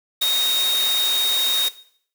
sine tone in noise, 3729 Hz, A#7, in tune, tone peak -17 dBFS, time 0.21-1.69 s, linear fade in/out 10 ms, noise white, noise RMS -26 dBFS, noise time 0.21-1.69 s, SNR +6 dB, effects noise-tail reverb RT60 0.6 s tail -17 dB re dry + high-pass 400 Hz 12 dB/octave

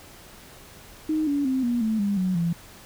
sine tone with pitch steps, 311.1 / 285.3 / 261.6 / 239.9 / 220 / 201.7 / 184.98 / 169.63 Hz, D#4 / C#4 / C4 / A#3 / A3 / G3 / F#3 / E3, 0 / +50 / 0 / +50 / 0 / +50 / 0 / +50 cents, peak -21 dBFS, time 1.09-2.53 s, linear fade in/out 5 ms, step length 180 ms, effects pink hiss -47 dBFS RMS until 2.85 s

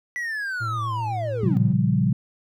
triangle linear sweep, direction down, 1975.5 to 236.3 Hz, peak -24 dBFS, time 0.16-1.57 s, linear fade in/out 0 ms
triangle tone with vibrato, 111.9 Hz, A2, 30 cents sharp, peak -25 dBFS, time 0.6-1.74 s, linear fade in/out 20 ms, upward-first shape triangle, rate 8.1 Hz, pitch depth 53 cents each way
sine chord, G half-diminished seventh, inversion first, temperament equal, 116.54 / 138.59 / 174.61 / 196 Hz, Bb2 / Db3 / F3 / G3, 0 / 0 / 0 / 0 cents, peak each -23 dBFS, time 1.43-2.13 s, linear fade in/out 5 ms
effects none

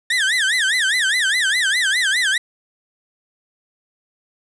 30% pulse tone with vibrato, 1760 Hz, A6, in tune, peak -13 dBFS, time 0.1-2.38 s, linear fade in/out 5 ms, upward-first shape sine, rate 4.9 Hz, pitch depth 250 cents each way, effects resampled to 22050 Hz + 7-bit

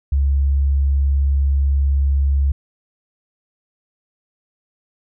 sine tone, 69.3 Hz, C#2, in tune, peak -13 dBFS, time 0.12-2.52 s, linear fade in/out 5 ms, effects none

